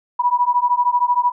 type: beating tone pair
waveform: sine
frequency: 970 / 983 Hz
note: B5 / B5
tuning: -31 / -8 cents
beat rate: 13 Hz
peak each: -17 dBFS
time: 0.19-1.32 s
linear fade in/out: 10 ms
effects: none